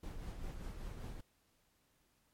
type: noise with tremolo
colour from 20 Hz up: brown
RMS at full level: -43 dBFS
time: 0.03-1.21 s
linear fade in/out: 5 ms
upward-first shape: sine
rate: 5.1 Hz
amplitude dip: 40%
effects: pink hiss -75 dBFS RMS until 2.33 s + MP3 64 kbps